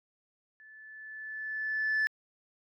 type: tone with level ramp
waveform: sine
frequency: 1742 Hz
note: A6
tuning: 18 cents flat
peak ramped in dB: -52 to -22 dBFS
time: 0.6-2.07 s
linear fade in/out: 0 ms
effects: tanh soft clip ceiling -24 dBFS